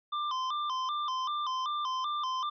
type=tone with vibrato; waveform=square; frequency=1108.7 Hz; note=C#6; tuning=in tune; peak=-31 dBFS; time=0.12-2.5 s; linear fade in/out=10 ms; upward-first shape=square; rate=2.6 Hz; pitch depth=120 cents each way; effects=resampled to 11025 Hz